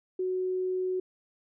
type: tone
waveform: sine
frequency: 370 Hz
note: F#4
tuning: in tune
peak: -27 dBFS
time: 0.19-1 s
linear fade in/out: 5 ms
effects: none